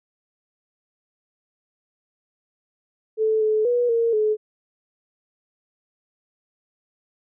sine tone with pitch steps, 437.6 / 431.6 / 485.2 / 462.1 / 428.3 Hz, A4 / A4 / B4 / A#4 / A4, -9 / -33 / -31 / -15 / -47 cents, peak -17 dBFS, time 3.17-4.37 s, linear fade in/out 50 ms, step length 240 ms, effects none

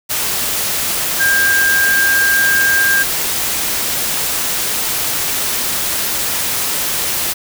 sine tone in noise, 1600 Hz, G6, 35 cents sharp, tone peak -11 dBFS, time 1.19-3.04 s, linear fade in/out 20 ms, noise white, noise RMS -18 dBFS, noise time 0.09-7.34 s, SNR +4 dB, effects none

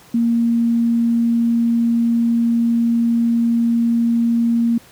sine tone, 233.1 Hz, A#3, in tune, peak -13 dBFS, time 0.14-4.78 s, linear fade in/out 5 ms, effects pink hiss -46 dBFS RMS until 4.91 s + high-pass 80 Hz 12 dB/octave

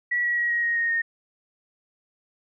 sine tone with pitch steps, 1937 / 1921.4 / 1905.9 / 1890.6 / 1875.3 / 1860.2 / 1845.3 Hz, B6 / B6 / A#6 / A#6 / A#6 / A#6 / A#6, -34 / -48 / +38 / +24 / +10 / -4 / -18 cents, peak -21 dBFS, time 0.11-1.02 s, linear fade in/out 10 ms, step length 130 ms, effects none

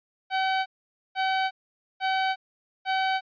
sawtooth tone bursts, 762 Hz, G5, 49 cents flat, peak -19 dBFS, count 4, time 0.3-3.21 s, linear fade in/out 50 ms, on 360 ms, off 490 ms, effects resampled to 11025 Hz

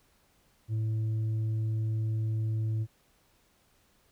triangle tone with tanh clipping, 110 Hz, A2, in tune, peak -28 dBFS, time 0.68-2.87 s, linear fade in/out 50 ms, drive 8 dB, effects pink hiss -67 dBFS RMS until 4.11 s

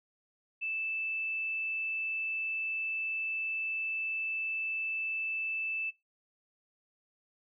sine tone, 2637 Hz, E7, in tune, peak -32 dBFS, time 0.61-5.91 s, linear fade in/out 20 ms, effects noise-tail reverb RT60 0.2 s tail -20 dB re dry

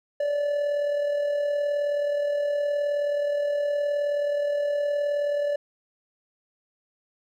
triangle tone with amplitude modulation, 580 Hz, D5, 22 cents flat, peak -19 dBFS, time 0.2-5.56 s, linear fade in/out 5 ms, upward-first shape sine, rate 39.1 Hz, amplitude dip 40%, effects none

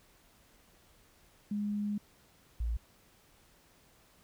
sine tone pair in turn, 206.7 / 57.3 Hz, G#3 / A#1, -8 / -29 cents, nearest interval octave + minor seventh, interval 2221 cents, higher first, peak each -31 / -30 dBFS, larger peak second, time 1.51-1.98 / 2.6-2.77 s, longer first, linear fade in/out 5 ms, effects pink hiss -64 dBFS RMS until 4.23 s

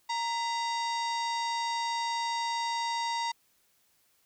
harmonic tone with a mistuned harmonic, 932.3 Hz, A#5, in tune, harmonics 1 / 2 / 3 / 4 / 5 / 6 / 7 / 8 / 9, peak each -30 / -39 / -46 / -40 / -41 / -45 / -49 / -53 / -54 dBFS, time 0.09-3.32 s, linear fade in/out 10 ms, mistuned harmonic 2, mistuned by +120 cents, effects white hiss -69 dBFS RMS until 4.25 s

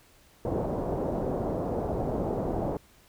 white low-pass noise, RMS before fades -30 dBFS, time 0.45-2.77 s, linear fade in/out 2 ms, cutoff 670 Hz, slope 24 dB/octave, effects pink hiss -59 dBFS RMS until 3.08 s

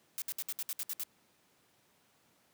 blue noise bursts, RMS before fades -37 dBFS, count 9, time 0.18-1.035 s, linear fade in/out 0 ms, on 39 ms, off 63 ms, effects pink hiss -69 dBFS RMS until 2.53 s + high-pass 150 Hz 12 dB/octave

